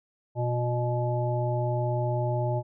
harmonic tone with a mistuned harmonic, 122 Hz, B2, 21 cents flat, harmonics 1 / 3 / 5 / 7, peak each -26 / -34 / -31 / -34 dBFS, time 0.35-2.63 s, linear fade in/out 50 ms, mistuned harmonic 3, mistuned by -27 cents, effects none

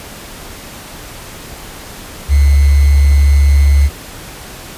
sine tone with sample-and-hold, 70.6 Hz, C#2, 32 cents sharp, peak -5 dBFS, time 2.28-3.9 s, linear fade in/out 50 ms, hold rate 2100 Hz, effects pink hiss -31 dBFS RMS until 4.77 s + resampled to 32000 Hz

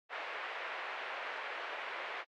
white band-pass noise, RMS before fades -42 dBFS, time 0.09-2.25 s, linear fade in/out 50 ms, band 490 to 2400 Hz, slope 24 dB/octave, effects AAC 64 kbps

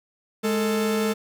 45% pulse tone pair together, 210 / 445 Hz, G#3 / A4, +19 / +20 cents, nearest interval octave + minor second, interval 1301 cents, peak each -24 dBFS, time 0.43-1.14 s, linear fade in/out 20 ms, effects none

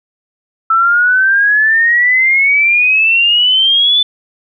sine exponential sweep, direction up, 1318.5 to 3520 Hz, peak -7 dBFS, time 0.7-4.03 s, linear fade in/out 5 ms, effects none

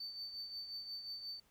sine tone with tremolo, 4553 Hz, C#8, 45 cents sharp, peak -39 dBFS, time 0-1.4 s, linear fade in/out 5 ms, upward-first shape triangle, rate 5.6 Hz, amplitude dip 65%, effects tanh soft clip ceiling -39 dBFS + pink hiss -72 dBFS RMS until 1.5 s

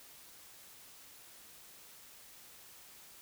silence, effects white hiss -56 dBFS RMS until 3.21 s

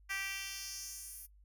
10% pulse tone with high-pass filter sweep, 390.4 Hz, G4, 7 cents flat, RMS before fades -43 dBFS, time 0.09-1.27 s, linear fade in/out 20 ms, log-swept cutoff 1800 to 12000 Hz, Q 1.7, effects noise-tail reverb RT60 0.1 s tail -19 dB re dry + added 50 Hz sine -59 dBFS peak until 1.44 s

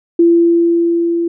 sine tone with level ramp, 339.1 Hz, E4, 49 cents sharp, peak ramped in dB -5 to -13 dBFS, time 0.19-1.28 s, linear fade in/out 5 ms, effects none

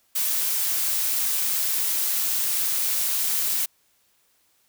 blue noise, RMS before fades -24 dBFS, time 0.15-3.66 s, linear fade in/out 10 ms, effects white hiss -65 dBFS RMS until 4.68 s

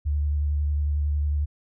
sine tone with vibrato, 73.42 Hz, D2, in tune, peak -21 dBFS, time 0.05-1.46 s, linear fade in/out 20 ms, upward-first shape square, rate 11 Hz, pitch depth 18 cents each way, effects none

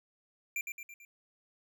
square tone with echo, 2371 Hz, D7, 16 cents sharp, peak -33 dBFS, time 0.56-0.61 s, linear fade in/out 2 ms, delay 110 ms, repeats 4, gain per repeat -5 dB, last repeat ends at 1.05 s, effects none

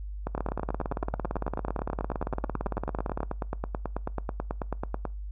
two click trains, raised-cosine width 1 ms, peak -16 / -16 dBFS, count 52 / 45, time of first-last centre 0.35-3.231 / 0.27-5.053 s, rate 17.7 / 9.2 Hz, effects noise-tail reverb RT60 0.3 s tail -23 dB re dry + added 50 Hz sine -34 dBFS peak until 5.31 s

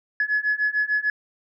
sine beating tone pair, 1697 / 1703.7 Hz, G#6 / G#6, +37 / +44 cents, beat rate 6.7 Hz, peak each -23 / -22 dBFS, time 0.2-1.1 s, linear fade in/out 2 ms, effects tanh soft clip ceiling -14 dBFS

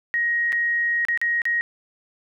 sine tone with dropouts, 1883 Hz, A#6, 17 cents sharp, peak -19 dBFS, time 0.14-1.61 s, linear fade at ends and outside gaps 0 ms, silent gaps 0.522-0.528 / 1.051-1.085 / 1.175-1.215 / 1.418-1.454 s, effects none

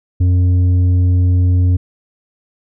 sine tone with tanh clipping, 90 Hz, F#2, 47 cents flat, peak -10 dBFS, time 0.2-1.77 s, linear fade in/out 10 ms, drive 6 dB, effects none

